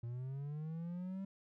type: linear sweep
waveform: triangle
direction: up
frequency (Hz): 115.6 to 196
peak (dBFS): -38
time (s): 0.03-1.25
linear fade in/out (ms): 5
effects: none